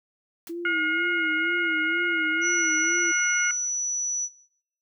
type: noise with exponential decay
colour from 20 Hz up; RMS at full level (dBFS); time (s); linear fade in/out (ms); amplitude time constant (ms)
white; -37; 0.47-0.55; 1; 16
type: tone with vibrato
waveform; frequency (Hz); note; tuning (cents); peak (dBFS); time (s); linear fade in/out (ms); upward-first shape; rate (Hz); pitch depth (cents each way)
sine; 329.6; E4; 0; -30; 0.49-3.12; 10; sine; 2.1; 87
type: harmonic tone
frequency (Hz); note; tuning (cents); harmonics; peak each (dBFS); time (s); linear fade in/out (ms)
717; F5; +45; 2 / 3 / 4; -23 / -27 / -36; 0.65-3.51; 2
type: tone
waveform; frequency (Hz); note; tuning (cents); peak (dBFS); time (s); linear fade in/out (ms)
sine; 5920; F#8; 0; -25; 2.41-4.29; 50
effects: noise-tail reverb RT60 0.8 s tail -22 dB re dry